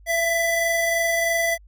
square tone pair together, 671 / 1989.9 Hz, E5 / B6, +31 / +13 cents, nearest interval octave + perfect fifth, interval 1882 cents, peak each -23 dBFS, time 0.06-1.58 s, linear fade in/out 50 ms, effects added 50 Hz sine -46 dBFS peak until 1.67 s

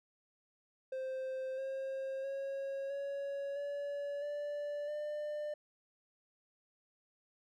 triangle tone with pitch steps, 523.3 / 534.9 / 546.8 / 558.9 / 571.3 / 584 / 597 Hz, C5 / C5 / C#5 / C#5 / D5 / D5 / D5, 0 / +38 / -24 / +14 / -48 / -10 / +28 cents, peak -35 dBFS, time 0.92-5.54 s, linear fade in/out 5 ms, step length 660 ms, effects none

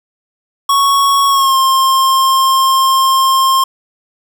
square tone with pitch glide, 1108.7 to 1062.3 Hz, C#6 to C6, 0 to +26 cents, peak -9 dBFS, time 0.69-3.64 s, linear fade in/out 5 ms, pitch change -74 cents, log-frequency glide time 1.29-1.56 s, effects 7-bit

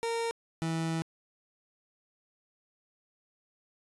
30% pulse tone pair in turn, 461.5 / 163.16 Hz, A#4 / E3, -17 / -17 cents, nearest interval octave + tritone, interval 1800 cents, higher first, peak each -27 dBFS, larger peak neither, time 0.03-0.31 / 0.62-1.02 s, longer second, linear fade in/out 0 ms, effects resampled to 24000 Hz

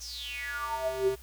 square tone with high-pass filter sweep, 130.81 Hz, C3, in tune, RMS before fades -33 dBFS, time 0-1.16 s, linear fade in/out 20 ms, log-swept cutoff 6100 to 300 Hz, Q 9.2, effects added 60 Hz sine -48 dBFS peak until 1.22 s + white hiss -55 dBFS RMS until 1.22 s

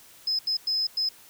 sine tone bursts at uneven times, 5100 Hz, D#8, 42 cents sharp, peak -23 dBFS, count 4, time 0.27-0.39 / 0.47-0.57 / 0.67-0.87 / 0.97-1.09 s, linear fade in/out 5 ms, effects white hiss -52 dBFS RMS until 1.29 s

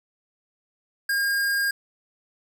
square tone, 1617 Hz, G#6, 47 cents flat, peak -22 dBFS, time 1.09-1.71 s, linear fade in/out 5 ms, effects none

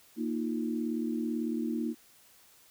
sine chord, Bb suspended fourth, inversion none, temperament equal, 233.1 / 311.1 / 349.2 Hz, Bb3 / Eb4 / F4, 0 / 0 / 0 cents, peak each -32 / -34 / -38 dBFS, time 0.16-1.95 s, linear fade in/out 50 ms, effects white hiss -60 dBFS RMS until 2.7 s

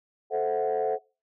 sine chord, F# half-diminished seventh, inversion first, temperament equal with one note detuned, 438.2 / 523.3 / 659.3 / 740 Hz, A4 / C5 / E5 / F#5, -7 / 0 / 0 / 0 cents, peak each -26 / -30 / -31 / -28 dBFS, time 0.3-0.99 s, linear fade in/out 50 ms, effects noise-tail reverb RT60 0.3 s tail -22 dB re dry + tanh soft clip ceiling -18 dBFS

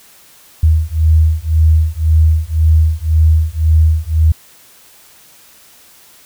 sine beating tone pair, 78.3 / 80.2 Hz, D#2 / E2, +11 / -47 cents, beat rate 1.9 Hz, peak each -11 dBFS, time 0.63-4.32 s, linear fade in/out 5 ms, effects white hiss -44 dBFS RMS until 6.25 s

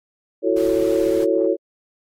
sine chord, F# minor seventh, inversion third, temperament just, 333 / 370 / 444 / 555 Hz, E4 / F#4 / A4 / C#5, +18 / 0 / +16 / +2 cents, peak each -21 dBFS, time 0.42-1.57 s, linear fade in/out 50 ms
pink noise, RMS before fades -38 dBFS, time 0.56-1.25 s, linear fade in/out 10 ms
effects AAC 48 kbps

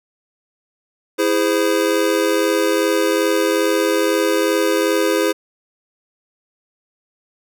square chord, E augmented, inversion none, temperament just, 329.6 / 412 / 515 Hz, E4 / G#4 / B#4, 0 / -14 / -28 cents, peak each -20 dBFS, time 1.18-5.33 s, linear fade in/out 20 ms, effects none

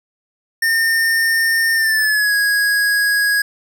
square tone with pitch glide, 1817 to 1656.6 Hz, A#6 to G#6, -45 to -5 cents, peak -14 dBFS, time 0.62-3.42 s, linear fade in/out 5 ms, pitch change -160 cents, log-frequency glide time 1.74-2.35 s, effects none

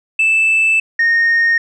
sine tone pair in turn, 2637 / 1848.1 Hz, E7 / A#6, 0 / -15 cents, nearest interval tritone, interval 615 cents, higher first, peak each -8 dBFS, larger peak neither, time 0.19-0.8 / 0.99-1.58 s, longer first, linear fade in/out 5 ms, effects tanh soft clip ceiling -8 dBFS

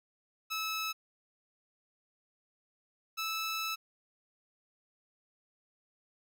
15% pulse tone pair in turn, 1300 / 1310.6 Hz, E6 / E6, -24 / -10 cents, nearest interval unison, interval 14 cents, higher second, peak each -27 dBFS, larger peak neither, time 0.5-0.93 / 3.17-3.76 s, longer second, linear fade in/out 20 ms, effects none

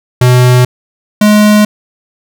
square tone pair in turn, 125 / 210.2 Hz, B2 / G#3, +21 / +21 cents, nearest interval major sixth, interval 900 cents, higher second, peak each -4 dBFS, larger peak neither, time 0.21-0.65 / 1.21-1.65 s, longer neither, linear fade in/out 5 ms, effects none

